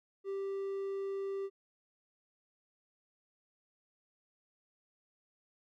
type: tone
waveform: triangle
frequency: 392 Hz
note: G4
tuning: in tune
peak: -33 dBFS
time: 0.24-1.5 s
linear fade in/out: 50 ms
effects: none